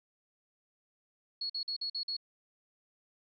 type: tone bursts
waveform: sine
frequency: 4348 Hz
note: C#8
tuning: 34 cents flat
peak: -33 dBFS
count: 6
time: 1.41-2.167 s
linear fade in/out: 5 ms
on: 87 ms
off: 47 ms
effects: none